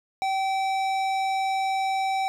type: tone with tanh clipping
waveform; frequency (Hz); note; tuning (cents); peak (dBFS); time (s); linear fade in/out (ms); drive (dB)
sine; 771; G5; -29; -25; 0.22-2.28; 0; 16
effects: none